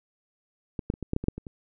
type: clicks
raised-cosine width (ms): 3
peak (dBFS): -17 / -11 / -24 / -20 / -13 / -12 / -20 / -9 / -23 / -26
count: 10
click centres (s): 0.792 / 0.901 / 0.939 / 1.027 / 1.134 / 1.164 / 1.24 / 1.284 / 1.38 / 1.468
effects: none